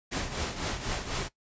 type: noise with tremolo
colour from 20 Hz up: pink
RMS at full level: -30 dBFS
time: 0.11-1.29 s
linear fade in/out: 20 ms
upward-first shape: triangle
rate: 4 Hz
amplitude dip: 70%
effects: noise-tail reverb RT60 0.1 s tail -18 dB re dry + resampled to 16000 Hz